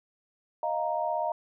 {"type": "chord", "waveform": "sine", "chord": "Eb suspended second", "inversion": "none", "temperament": "equal", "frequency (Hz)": [622.3, 698.5, 932.3], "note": ["Eb5", "F5", "Bb5"], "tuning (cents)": [0, 0, 0], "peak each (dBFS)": -31, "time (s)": [0.63, 1.32], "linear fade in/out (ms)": 2, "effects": []}